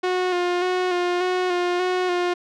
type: tone with vibrato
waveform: sawtooth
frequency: 360 Hz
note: F#4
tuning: 47 cents flat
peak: -16 dBFS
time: 0.03-2.34 s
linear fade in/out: 10 ms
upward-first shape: square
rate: 1.7 Hz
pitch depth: 26 cents each way
effects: low-pass 4000 Hz 12 dB/octave